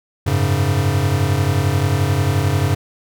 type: chord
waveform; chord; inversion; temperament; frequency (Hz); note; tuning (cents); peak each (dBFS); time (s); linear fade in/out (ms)
square; F# suspended second; none; equal; 92.5 / 103.83 / 138.59; F#2 / G#2 / C#3; 0 / 0 / 0; -20; 0.26-2.75; 10
effects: none